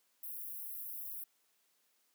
white high-pass noise, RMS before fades -44 dBFS, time 0.23-1.24 s, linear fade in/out 5 ms, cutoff 11000 Hz, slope 48 dB/octave, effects white hiss -75 dBFS RMS until 2.14 s + high-pass 200 Hz 12 dB/octave

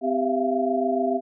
sine tone cluster, 256.8 / 393.3 / 664 / 691 Hz, C4 / G4 / E5 / F5, -32 / +6 / +12 / -19 cents, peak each -26 dBFS, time 0.01-1.21 s, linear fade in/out 50 ms, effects none

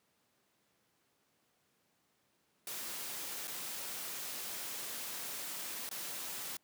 white noise with dropouts, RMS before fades -42 dBFS, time 2.67-6.57 s, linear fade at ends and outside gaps 2 ms, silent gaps 3.474-3.478 / 5.891-5.912 s, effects pink hiss -75 dBFS RMS until 6.63 s + high-pass 150 Hz 12 dB/octave

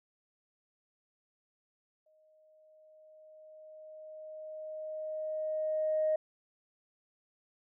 sine tone with exponential growth, 622.3 Hz, D#5, in tune, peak -25 dBFS, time 2.06-6.16 s, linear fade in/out 5 ms, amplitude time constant 890 ms, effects tanh soft clip ceiling -21 dBFS

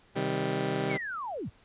15% pulse chord, C minor, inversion none, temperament just, 130.81 / 156.98 / 196.22 Hz, C3 / Eb3 / G3, 0 / +16 / +2 cents, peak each -27 dBFS, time 0.15-0.98 s, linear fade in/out 20 ms
sine linear sweep, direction down, 2333 to 49.1 Hz, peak -33 dBFS, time 0.89-1.5 s, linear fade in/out 20 ms
effects pink hiss -61 dBFS RMS until 1.64 s + resampled to 8000 Hz

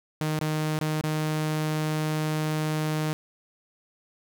sawtooth tone with dropouts, 154.7 Hz, D#3, 10 cents flat, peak -21 dBFS, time 0.21-3.13 s, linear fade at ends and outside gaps 0 ms, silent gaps 0.391-0.413 / 0.789-0.812 / 1.012-1.037 s, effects none

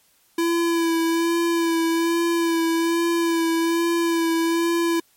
square tone with vibrato, 334.3 Hz, E4, 24 cents sharp, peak -19 dBFS, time 0.38-5 s, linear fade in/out 5 ms, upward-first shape sine, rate 1.2 Hz, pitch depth 24 cents each way, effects white hiss -60 dBFS RMS until 5.16 s + MP3 64 kbps

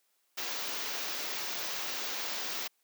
white band-stop noise, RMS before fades -36 dBFS, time 0.37-2.68 s, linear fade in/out 10 ms, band 6600 to 16000 Hz, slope 48 dB/octave, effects white hiss -74 dBFS RMS until 2.83 s + high-pass 300 Hz 12 dB/octave

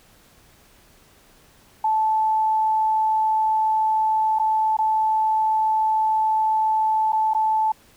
sine tone with dropouts, 873 Hz, A5, 14 cents flat, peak -17 dBFS, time 1.84-7.72 s, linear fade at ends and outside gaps 5 ms, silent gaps 4.388-4.396 / 4.769-4.787 / 7.122-7.129 / 7.336-7.347 s, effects pink hiss -54 dBFS RMS until 7.96 s

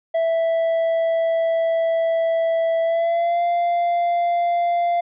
triangle tone with pitch glide, 659.3 to 693.3 Hz, E5 to F5, 0 to -13 cents, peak -15 dBFS, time 0.14-5.01 s, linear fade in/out 10 ms, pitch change +87 cents, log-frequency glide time 2.82-3.42 s, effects resampled to 8000 Hz

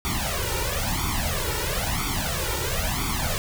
pink noise with flanger, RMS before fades -26 dBFS, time 0.05-3.38 s, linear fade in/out 0 ms, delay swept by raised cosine 0.87 to 2.17 ms, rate 1 Hz, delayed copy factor +1, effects none

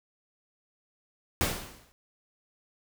pink noise with exponential decay, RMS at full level -25 dBFS, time 1.41-1.92 s, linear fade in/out 0 ms, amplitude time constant 110 ms, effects none

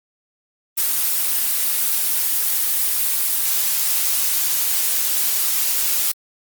blue noise with ADSR envelope, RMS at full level -17 dBFS, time 0.77-6.12 s, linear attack 18 ms, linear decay 64 ms, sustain -2 dB, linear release 9 ms, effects Opus 24 kbps

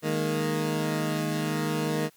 20% pulse chord, D# suspended fourth, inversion none, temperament equal, 155.56 / 207.7 / 233.1 Hz, D#3 / G#3 / A#3, 0 / 0 / 0 cents, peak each -23 / -28 / -27 dBFS, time 0.02-2.1 s, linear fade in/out 50 ms, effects white hiss -61 dBFS RMS until 2.16 s + high-pass 60 Hz 12 dB/octave

